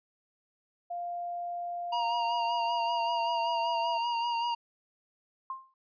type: tone with pitch glide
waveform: sine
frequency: 698.5 to 672 Hz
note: F5 to E5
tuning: 0 to +33 cents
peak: -33 dBFS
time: 0.9-3.98 s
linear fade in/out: 10 ms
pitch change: -67 cents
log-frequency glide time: 2.16-3.52 s
type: tone with vibrato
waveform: square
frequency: 940 Hz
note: A#5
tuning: 14 cents sharp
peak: -29 dBFS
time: 1.92-4.55 s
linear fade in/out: 10 ms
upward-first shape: sine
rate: 5.2 Hz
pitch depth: 30 cents each way
type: tone with exponential decay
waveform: sine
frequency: 1057 Hz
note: C6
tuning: 17 cents sharp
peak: -31 dBFS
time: 5.5-5.74 s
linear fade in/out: 2 ms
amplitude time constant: 51 ms
effects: resampled to 11025 Hz